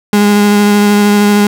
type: tone with vibrato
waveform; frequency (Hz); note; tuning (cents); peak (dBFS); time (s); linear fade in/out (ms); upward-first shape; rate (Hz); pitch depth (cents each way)
35% pulse; 205.9; G#3; -15; -4; 0.13-1.47; 2; sine; 13; 12
effects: none